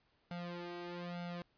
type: tone with flanger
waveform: sawtooth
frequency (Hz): 174.61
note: F3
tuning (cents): 0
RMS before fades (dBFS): -44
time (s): 0.31-1.42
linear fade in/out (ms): 0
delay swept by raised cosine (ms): 1.4 to 2.6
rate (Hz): 1.1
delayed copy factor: +1
effects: pink hiss -75 dBFS RMS until 1.57 s + resampled to 11025 Hz